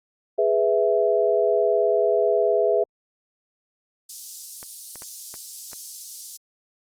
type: chord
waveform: sine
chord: E major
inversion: first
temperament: equal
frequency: 415.3 / 493.9 / 659.3 Hz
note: G#4 / B4 / E5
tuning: 0 / 0 / 0 cents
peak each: -21 / -23 / -21 dBFS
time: 0.38-2.84 s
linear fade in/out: 10 ms
type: high-pass noise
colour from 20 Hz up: white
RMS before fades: -36 dBFS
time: 4.09-6.37 s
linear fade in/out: 5 ms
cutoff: 4800 Hz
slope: 24 dB/octave
type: clicks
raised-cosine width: 0.5 ms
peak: -26 dBFS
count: 5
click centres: 4.629 / 4.957 / 5.021 / 5.341 / 5.732 s
effects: low-pass 12000 Hz 12 dB/octave + Opus 32 kbps